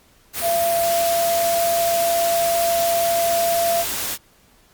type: tone in noise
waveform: sine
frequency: 680 Hz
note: F5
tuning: 46 cents flat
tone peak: -17 dBFS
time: 0.41-3.85 s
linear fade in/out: 50 ms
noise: white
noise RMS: -25 dBFS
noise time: 0.33-4.18 s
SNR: +5 dB
effects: pink hiss -55 dBFS RMS until 4.73 s + Opus 48 kbps